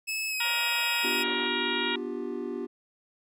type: tone with pitch glide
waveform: sawtooth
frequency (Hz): 2595 to 2534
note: E7 to D#7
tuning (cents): -28 to +31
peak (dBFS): -26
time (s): 0.07-1.24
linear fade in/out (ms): 20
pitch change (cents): -41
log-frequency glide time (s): 0.29-0.36
type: harmonic tone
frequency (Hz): 472.5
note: A#4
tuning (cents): +23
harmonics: 2 / 3 / 4 / 5 / 6 / 7 / 8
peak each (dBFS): -35 / -35 / -35 / -35 / -35 / -35 / -35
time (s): 0.4-1.96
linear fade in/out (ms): 5
type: band-pass noise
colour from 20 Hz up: pink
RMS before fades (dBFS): -45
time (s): 0.44-1.48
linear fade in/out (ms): 10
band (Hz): 480 to 3800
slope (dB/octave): 96
type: chord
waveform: triangle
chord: G dominant seventh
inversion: first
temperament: just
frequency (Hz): 245 / 294 / 352.8 / 392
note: B3 / D4 / F4 / G4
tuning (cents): -14 / +2 / +18 / 0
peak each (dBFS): -35 / -37 / -34 / -34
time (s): 1.03-2.67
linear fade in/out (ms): 20
effects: none